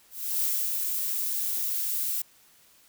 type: noise with ADSR envelope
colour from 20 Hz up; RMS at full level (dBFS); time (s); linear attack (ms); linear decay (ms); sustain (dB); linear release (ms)
violet; -26; 0.1-2.22; 320; 270; -3; 6
effects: white hiss -59 dBFS RMS until 2.88 s